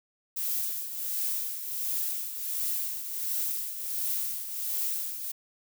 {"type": "noise with tremolo", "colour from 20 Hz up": "violet", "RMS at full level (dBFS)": -29, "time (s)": [0.36, 5.32], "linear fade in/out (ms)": 10, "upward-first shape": "triangle", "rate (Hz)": 1.4, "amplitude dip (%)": 65, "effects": []}